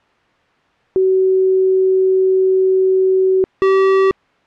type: tone pair in turn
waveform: sine / square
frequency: 377.4 / 384.7 Hz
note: F#4 / G4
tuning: +34 / -33 cents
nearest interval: unison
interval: 33 cents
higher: second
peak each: -10 dBFS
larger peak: neither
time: 0.96-3.44 / 3.62-4.11 s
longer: first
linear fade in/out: 0 ms
effects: white hiss -55 dBFS RMS until 4.46 s + low-pass 2000 Hz 12 dB/octave